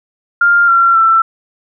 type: tone with pitch steps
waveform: sine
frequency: 1400 / 1368 / 1336.8 Hz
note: F6 / F6 / E6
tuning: +4 / -36 / +24 cents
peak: -6 dBFS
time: 0.41-1.22 s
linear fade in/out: 5 ms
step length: 270 ms
effects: none